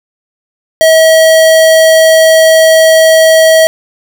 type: tone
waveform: square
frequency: 642 Hz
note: E5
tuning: 46 cents flat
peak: -3 dBFS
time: 0.81-3.67 s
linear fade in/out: 0 ms
effects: none